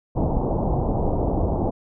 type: low-pass noise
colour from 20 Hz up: pink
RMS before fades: -22 dBFS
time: 0.15-1.71 s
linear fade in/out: 20 ms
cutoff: 900 Hz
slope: 48 dB/octave
effects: none